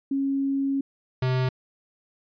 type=tone pair in turn; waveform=sine / square; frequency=274.2 / 128.7 Hz; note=C#4 / C3; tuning=-19 / -28 cents; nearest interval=octave + minor second; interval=1309 cents; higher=first; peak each=-22 dBFS; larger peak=neither; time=0.11-0.81 / 1.22-1.49 s; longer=first; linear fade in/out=5 ms; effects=resampled to 11025 Hz